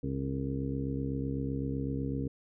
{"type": "harmonic tone with a mistuned harmonic", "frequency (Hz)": 67.9, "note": "C#2", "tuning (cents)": -35, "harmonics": [1, 2, 3, 4, 5, 6, 7], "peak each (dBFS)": [-39, -35, -42, -35, -46, -45, -42], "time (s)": [0.03, 2.28], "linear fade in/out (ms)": 5, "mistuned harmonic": 7, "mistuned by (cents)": -40, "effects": []}